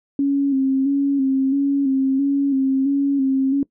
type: tone with vibrato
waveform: sine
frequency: 273.2 Hz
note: C#4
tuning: 25 cents flat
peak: -15 dBFS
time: 0.19-3.63 s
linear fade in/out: 2 ms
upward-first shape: square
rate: 1.5 Hz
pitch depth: 38 cents each way
effects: noise-tail reverb RT60 0.1 s tail -21 dB re dry